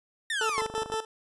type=exponential sweep; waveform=30% pulse; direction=down; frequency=1864.7 to 1011 Hz; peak=-25 dBFS; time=0.3-0.61 s; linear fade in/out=2 ms
type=tone with tremolo; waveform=20% pulse; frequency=441 Hz; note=A4; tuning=4 cents sharp; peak=-23 dBFS; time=0.41-1.05 s; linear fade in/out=2 ms; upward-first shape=square; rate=5.9 Hz; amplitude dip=80%
type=click train; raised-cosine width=1 ms; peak=-24 dBFS; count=10; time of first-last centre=0.58-0.94 s; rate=25 Hz
effects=resampled to 24000 Hz